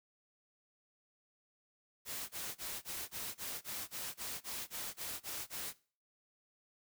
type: noise bursts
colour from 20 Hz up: white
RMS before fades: -42 dBFS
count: 14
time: 2.05-5.735 s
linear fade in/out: 50 ms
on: 240 ms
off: 25 ms
effects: noise-tail reverb RT60 0.4 s tail -20 dB re dry